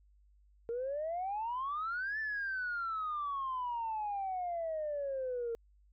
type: exponential two-way sweep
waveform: sine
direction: up then down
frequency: 456.5 to 1776 to 456.5 Hz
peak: -33 dBFS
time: 0.69-5.55 s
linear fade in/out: 0 ms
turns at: 2.19 s
effects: tanh soft clip ceiling -30 dBFS + added 50 Hz sine -62 dBFS peak until 5.92 s